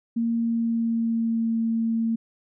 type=tone with pitch glide; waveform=sine; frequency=231.2 to 227.1 Hz; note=A#3 to A#3; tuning=-14 to -45 cents; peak=-21 dBFS; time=0.16-2.16 s; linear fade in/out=10 ms; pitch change=-31 cents; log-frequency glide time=0.36-1.56 s; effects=none

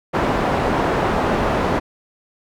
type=low-pass noise; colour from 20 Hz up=white; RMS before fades=-19 dBFS; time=0.13-1.8 s; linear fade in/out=20 ms; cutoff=880 Hz; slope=12 dB/octave; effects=none

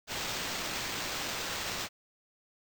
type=noise with sample-and-hold; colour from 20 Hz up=violet; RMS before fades=-36 dBFS; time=0.07-1.89 s; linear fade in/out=50 ms; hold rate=11025 Hz; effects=none

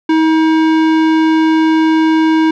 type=tone with tanh clipping; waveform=sine; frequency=318.5 Hz; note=D#4; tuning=41 cents sharp; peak=-10 dBFS; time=0.09-2.51 s; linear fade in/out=5 ms; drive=18 dB; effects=none

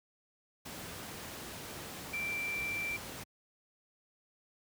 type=tone in noise; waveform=sine; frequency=2349 Hz; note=D7; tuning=in tune; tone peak=-34 dBFS; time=2.13-2.97 s; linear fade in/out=10 ms; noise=pink; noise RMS=-44 dBFS; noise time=0.65-3.24 s; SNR=+7 dB; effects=high-pass 80 Hz 12 dB/octave

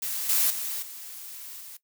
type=noise with level steps; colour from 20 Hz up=blue; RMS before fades=-31 / -23 / -32 / -41 / -43 dBFS; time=0.02-1.77 s; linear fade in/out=5 ms; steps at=0.29 / 0.5 / 0.82 / 1.6 s; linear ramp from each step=5 ms; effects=noise-tail reverb RT60 0.1 s tail -17 dB re dry

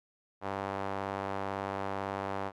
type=tone with band-pass filter; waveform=sawtooth; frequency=98 Hz; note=G2; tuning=in tune; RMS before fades=-36 dBFS; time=0.41-2.52 s; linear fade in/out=50 ms; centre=860 Hz; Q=1.3; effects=none

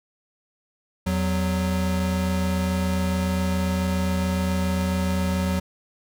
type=tone pair together; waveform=square; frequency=83.17 / 185 Hz; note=E2 / F#3; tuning=+16 / 0 cents; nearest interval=octave + major second; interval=1384 cents; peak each=-26 / -24 dBFS; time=1.06-5.6 s; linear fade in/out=10 ms; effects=none

